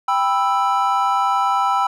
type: chord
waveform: triangle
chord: E minor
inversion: first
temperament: just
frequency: 791.1 / 988.9 / 1318.5 Hz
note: G5 / B5 / E6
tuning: +16 / +2 / 0 cents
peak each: -18 dBFS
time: 0.08-1.87 s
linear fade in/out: 5 ms
effects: none